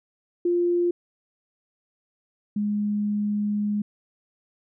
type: tone pair in turn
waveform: sine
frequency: 349.2 / 207.6 Hz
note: F4 / G#3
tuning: 0 / 0 cents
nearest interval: major sixth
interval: 900 cents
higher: first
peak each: -19 / -22 dBFS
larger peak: first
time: 0.45-0.91 / 2.56-3.82 s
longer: second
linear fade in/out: 5 ms
effects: none